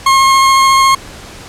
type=tone with vibrato; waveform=40% pulse; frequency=1076 Hz; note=C6; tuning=48 cents sharp; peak=-5 dBFS; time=0.06-0.95 s; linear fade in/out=5 ms; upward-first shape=sine; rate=14 Hz; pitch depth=10 cents each way; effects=pink hiss -32 dBFS RMS until 1.48 s + low-pass 9000 Hz 12 dB/octave